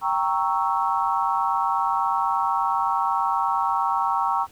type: chord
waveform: sine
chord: G diminished seventh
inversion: none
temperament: equal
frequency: 784 / 932.3 / 1108.7 / 1318.5 Hz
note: G5 / Bb5 / Db6 / Fb6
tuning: 0 / 0 / 0 / 0 cents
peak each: -26 / -24 / -25 / -28 dBFS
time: 0.01-4.47 s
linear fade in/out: 50 ms
effects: pink hiss -53 dBFS RMS until 4.51 s